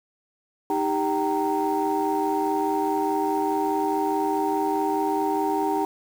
sine tone cluster, 311.4 / 396.2 / 772 / 927 Hz, D#4 / G4 / G5 / A#5, +2 / +18 / -27 / -10 cents, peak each -26 dBFS, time 0.7-5.85 s, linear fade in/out 2 ms, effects tanh soft clip ceiling -14 dBFS + 7-bit

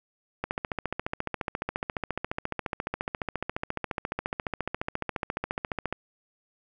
click train, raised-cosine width 0.5 ms, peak -14 dBFS, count 80, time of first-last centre 0.44-5.926 s, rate 14.4 Hz, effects none

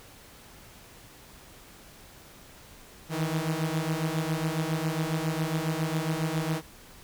sawtooth beating tone pair, 155.56 / 162.86 Hz, D#3 / E3, 0 / -21 cents, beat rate 7.3 Hz, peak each -26 dBFS, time 3.09-6.62 s, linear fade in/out 50 ms, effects pink hiss -51 dBFS RMS until 7.03 s

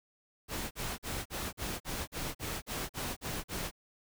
pink noise bursts, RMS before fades -37 dBFS, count 12, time 0.48-3.713 s, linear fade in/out 50 ms, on 230 ms, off 43 ms, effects none

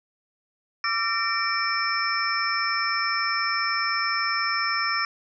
sine tone cluster, 1167 / 1355 / 1821 / 2326 / 5310 Hz, D6 / E6 / A#6 / D7 / E8, -11 / +47 / -41 / -17 / +12 cents, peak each -29 dBFS, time 0.84-5.05 s, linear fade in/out 2 ms, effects none

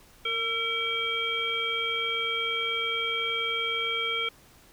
harmonic tone with a mistuned harmonic, 459.7 Hz, A#4, 24 cents flat, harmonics 1 / 3 / 5 / 7, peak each -36 / -34 / -30 / -30 dBFS, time 0.25-4.29 s, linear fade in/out 5 ms, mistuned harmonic 3, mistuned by -38 cents, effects pink hiss -56 dBFS RMS until 4.72 s

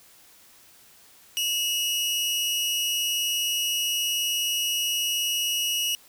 sawtooth tone pair together, 2661 / 2900 Hz, E7 / F#7, +16 / -35 cents, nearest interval minor second, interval 149 cents, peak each -31 / -21 dBFS, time 1.37-5.95 s, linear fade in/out 0 ms, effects white hiss -54 dBFS RMS until 6.08 s

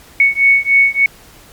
sine beating tone pair, 2217 / 2220.4 Hz, C#7 / C#7, 0 / +2 cents, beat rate 3.4 Hz, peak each -11 dBFS, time 0.2-1.06 s, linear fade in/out 2 ms, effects pink hiss -42 dBFS RMS until 1.52 s + MP3 96 kbps

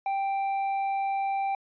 sine tone with hard clipping, 785 Hz, G5, 2 cents sharp, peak -27 dBFS, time 0.06-1.55 s, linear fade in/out 2 ms, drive 5 dB, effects resampled to 11025 Hz

